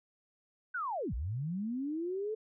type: linear two-way sweep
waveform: sine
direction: down then up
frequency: 1538 to 51.1 to 443.5 Hz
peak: -33 dBFS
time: 0.74-2.35 s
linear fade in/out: 10 ms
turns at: 1.14 s
effects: none